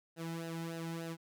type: tone with flanger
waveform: sawtooth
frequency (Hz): 165.5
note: E3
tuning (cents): +7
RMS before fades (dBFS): -41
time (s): 0.16-1.17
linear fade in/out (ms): 50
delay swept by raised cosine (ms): 0.88 to 1.81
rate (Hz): 3.4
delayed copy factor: -0.75
effects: none